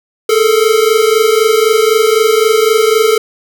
square tone pair together, 427.5 / 451.4 Hz, A4 / A4, -50 / +44 cents, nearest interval minor second, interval 94 cents, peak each -11 dBFS, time 0.29-3.18 s, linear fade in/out 5 ms, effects none

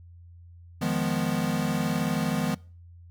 square chord, F half-diminished seventh, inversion third, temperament equal, 155.56 / 174.61 / 207.7 / 246.9 Hz, Eb3 / F3 / Ab3 / Cb4, 0 / 0 / 0 / 0 cents, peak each -31 dBFS, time 0.81-2.55 s, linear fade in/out 10 ms, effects noise-tail reverb RT60 0.4 s tail -23 dB re dry + added 86 Hz sine -46 dBFS peak until 3.1 s

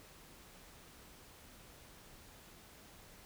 silence, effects pink hiss -58 dBFS RMS until 3.25 s

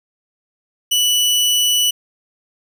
sawtooth tone, 2960 Hz, F#7, in tune, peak -10 dBFS, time 0.91-1.91 s, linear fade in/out 10 ms, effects none

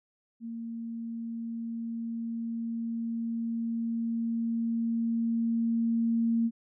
sine tone with level ramp, 230 Hz, A#3, 23 cents flat, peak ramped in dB -35 to -23 dBFS, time 0.4-6.51 s, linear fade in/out 50 ms, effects none

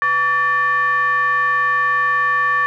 triangle ring-modulated tone, 318.3 Hz, D#4, 39 cents sharp, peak -9 dBFS, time 0.02-2.66 s, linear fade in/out 0 ms, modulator 1460 Hz, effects none

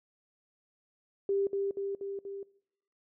sine tone with echo, 395.9 Hz, G4, 17 cents sharp, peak -26 dBFS, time 1.29-1.47 s, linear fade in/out 2 ms, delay 240 ms, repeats 4, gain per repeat -3 dB, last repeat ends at 2.43 s, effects noise-tail reverb RT60 0.7 s tail -21 dB re dry

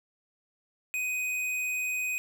sine tone with tanh clipping, 2501 Hz, D#7, 8 cents sharp, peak -30 dBFS, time 0.94-2.18 s, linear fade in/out 0 ms, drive 16 dB, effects none

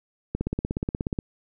click train, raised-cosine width 3 ms, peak -13 dBFS, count 15, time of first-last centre 0.35-1.188 s, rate 16.7 Hz, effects none

